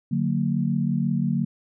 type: chord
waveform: sine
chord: D augmented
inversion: none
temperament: just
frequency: 146.83 / 183.54 / 229.4 Hz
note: D3 / F#3 / A#3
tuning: 0 / -14 / -28 cents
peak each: -25 dBFS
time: 0.11-1.45 s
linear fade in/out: 10 ms
effects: none